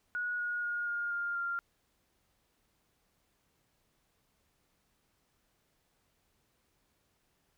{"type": "tone with pitch steps", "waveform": "sine", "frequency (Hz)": [1457, 1443.6, 1430.3, 1417.2, 1404.1, 1391.2], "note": ["F#6", "F#6", "F6", "F6", "F6", "F6"], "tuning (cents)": [-27, -43, 41, 25, 9, -7], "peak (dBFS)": -32, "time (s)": [0.15, 1.59], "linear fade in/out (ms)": 0, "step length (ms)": 240, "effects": ["pink hiss -75 dBFS RMS until 7.57 s"]}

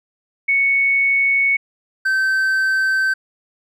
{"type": "tone pair in turn", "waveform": ["sine", "triangle"], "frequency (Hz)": [2217, 1547.1], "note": ["C#7", "G6"], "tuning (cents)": [0, -23], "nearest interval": "tritone", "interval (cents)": 623, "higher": "first", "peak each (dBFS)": -13, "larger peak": "neither", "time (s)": [[0.48, 1.57], [2.05, 3.14]], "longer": "neither", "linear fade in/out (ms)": 10, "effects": []}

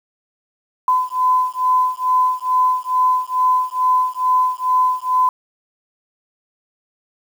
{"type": "beating tone pair", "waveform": "sine", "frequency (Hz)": [1012, 1014.3], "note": ["B5", "B5"], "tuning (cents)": [42, 46], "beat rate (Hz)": 2.3, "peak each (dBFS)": -17, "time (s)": [0.88, 5.29], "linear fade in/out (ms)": 2, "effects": ["7-bit"]}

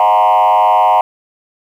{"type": "tone with frequency modulation", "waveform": "sine", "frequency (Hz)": 837, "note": "G#5", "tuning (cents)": 13, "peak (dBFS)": -5, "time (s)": [0, 1.01], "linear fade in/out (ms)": 2, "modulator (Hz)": 102, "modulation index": 1.7, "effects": ["tanh soft clip ceiling -5 dBFS", "7-bit"]}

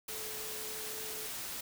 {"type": "tone in noise", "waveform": "sine", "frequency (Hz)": 434, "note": "A4", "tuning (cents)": -24, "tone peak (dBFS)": -48, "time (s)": [0.09, 1.27], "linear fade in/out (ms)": 5, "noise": "white", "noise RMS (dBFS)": -41, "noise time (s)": [0.08, 1.61], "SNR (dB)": -10, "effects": []}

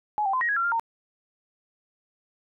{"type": "tone with pitch steps", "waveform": "sine", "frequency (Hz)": [843, 779, 1027, 1888, 1662, 1368, 1398, 917], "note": ["G#5", "G5", "C6", "A#6", "G#6", "F6", "F6", "A#5"], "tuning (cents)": [26, -11, -33, 22, 1, -36, 1, -29], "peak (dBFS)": -22, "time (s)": [0.18, 0.796], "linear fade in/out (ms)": 0, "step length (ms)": 77, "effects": []}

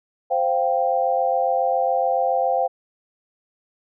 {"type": "chord", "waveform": "sine", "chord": "C suspended fourth", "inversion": "none", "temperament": "just", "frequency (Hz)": [523.3, 697.7, 784.9], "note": ["C5", "F5", "G5"], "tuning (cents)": [0, -2, 2], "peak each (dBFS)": -22, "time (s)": [0.3, 2.68], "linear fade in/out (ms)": 20, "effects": []}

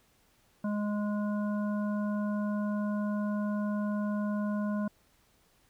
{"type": "harmonic tone", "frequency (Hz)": 207.7, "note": "G#3", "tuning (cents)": 0, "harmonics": [1, 3, 5, 7], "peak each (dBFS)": [-29, -39, -43, -46], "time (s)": [0.64, 4.88], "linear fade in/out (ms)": 5, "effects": ["pink hiss -67 dBFS RMS until 5.69 s"]}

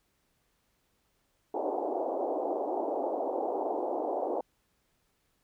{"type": "band-pass noise", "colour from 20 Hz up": "white", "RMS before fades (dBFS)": -32, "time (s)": [1.54, 4.41], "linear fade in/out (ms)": 5, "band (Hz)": [290, 820], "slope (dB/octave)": 48, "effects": ["pink hiss -74 dBFS RMS until 5.43 s"]}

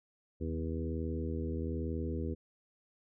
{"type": "harmonic tone with a mistuned harmonic", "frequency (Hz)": 81.1, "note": "E2", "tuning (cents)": -28, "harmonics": [1, 2, 3, 4, 5, 6], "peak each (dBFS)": [-36, -43, -40, -42, -43, -45], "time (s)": [0.4, 2.35], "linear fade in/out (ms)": 20, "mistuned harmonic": 2, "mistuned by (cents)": -35, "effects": []}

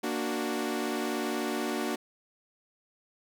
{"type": "chord", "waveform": "sawtooth", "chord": "Bb augmented", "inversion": "none", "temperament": "equal", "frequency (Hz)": [233.1, 293.7, 370], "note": ["Bb3", "D4", "F#4"], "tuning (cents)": [0, 0, 0], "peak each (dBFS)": -30, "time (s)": [0.03, 1.96], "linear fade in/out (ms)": 10, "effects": []}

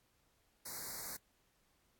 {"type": "band-stop noise", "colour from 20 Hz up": "white", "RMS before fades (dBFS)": -45, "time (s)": [0.65, 1.17], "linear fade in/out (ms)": 10, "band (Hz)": [2200, 4000], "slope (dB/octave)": 96, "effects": ["pink hiss -75 dBFS RMS until 1.99 s", "AAC 64 kbps"]}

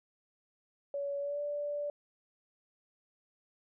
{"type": "tone with pitch glide", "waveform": "sine", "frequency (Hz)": [565, 583.2], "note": ["C#5", "D5"], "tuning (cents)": [33, -12], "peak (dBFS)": -33, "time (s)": [0.94, 1.9], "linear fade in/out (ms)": 2, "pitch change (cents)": 55, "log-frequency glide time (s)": [1.19, 1.41], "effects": []}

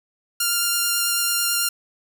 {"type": "tone with vibrato", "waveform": "5% pulse", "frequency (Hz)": 1396.9, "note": "F6", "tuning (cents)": 0, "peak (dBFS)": -8, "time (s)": [0.4, 1.69], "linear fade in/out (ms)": 5, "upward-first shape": "sine", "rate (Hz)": 9.1, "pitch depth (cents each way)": 9, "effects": []}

